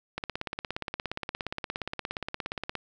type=click train; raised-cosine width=0.3 ms; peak=-16 dBFS; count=45; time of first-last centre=0.18-2.753 s; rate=17.1 Hz; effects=none